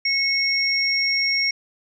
sine tone pair together, 2186 / 5560 Hz, C#7 / F8, -25 / -9 cents, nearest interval octave + major third, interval 1616 cents, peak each -21 dBFS, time 0.05-1.51 s, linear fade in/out 5 ms, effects none

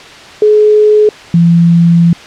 sine tone pair in turn, 423.9 / 169.59 Hz, G#4 / E3, +35 / +49 cents, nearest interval octave + major third, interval 1586 cents, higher first, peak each -3 dBFS, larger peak neither, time 0.42-1.09 / 1.34-2.13 s, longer second, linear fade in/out 2 ms, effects white hiss -31 dBFS RMS until 2.26 s + low-pass 4000 Hz 12 dB/octave

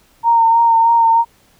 sine tone with vibrato, 920 Hz, A#5, 23 cents flat, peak -8 dBFS, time 0.23-1.25 s, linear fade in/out 50 ms, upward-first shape sine, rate 3.2 Hz, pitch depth 23 cents each way, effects pink hiss -53 dBFS RMS until 1.59 s

